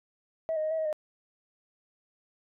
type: tone with pitch steps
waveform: sine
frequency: 646 / 620 / 624 / 644 / 632 / 612 Hz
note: E5 / D#5 / D#5 / E5 / D#5 / D#5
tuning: -35 / -6 / +5 / -41 / +27 / -29 cents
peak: -26 dBFS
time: 0.49-0.928 s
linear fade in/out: 0 ms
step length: 73 ms
effects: tanh soft clip ceiling -23 dBFS